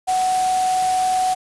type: tone in noise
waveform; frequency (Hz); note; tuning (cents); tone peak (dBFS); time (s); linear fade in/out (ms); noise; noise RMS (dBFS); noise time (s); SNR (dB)
sine; 744; F#5; +9; -16; 0.07-1.35; 20; white; -29; 0.07-1.35; +10
effects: resampled to 24000 Hz